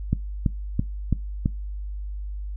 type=click train; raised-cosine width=5 ms; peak=-8 dBFS; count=5; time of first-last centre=0.13-1.459 s; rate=3.01 Hz; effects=noise-tail reverb RT60 0.2 s tail -21 dB re dry + added 50 Hz sine -29 dBFS peak until 2.56 s